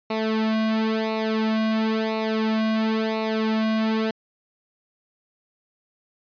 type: tone with flanger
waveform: sawtooth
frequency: 220 Hz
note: A3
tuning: in tune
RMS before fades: -23 dBFS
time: 0.1-4.11 s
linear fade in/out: 5 ms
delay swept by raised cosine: 0.61 to 2.31 ms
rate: 0.97 Hz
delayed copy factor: -0.85
effects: resampled to 11025 Hz